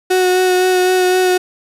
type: tone with vibrato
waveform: 35% pulse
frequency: 367.6 Hz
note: F#4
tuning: 11 cents flat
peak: -9 dBFS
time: 0.1-1.38 s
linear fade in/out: 10 ms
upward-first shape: sine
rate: 3.9 Hz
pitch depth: 15 cents each way
effects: resampled to 32000 Hz + 8-bit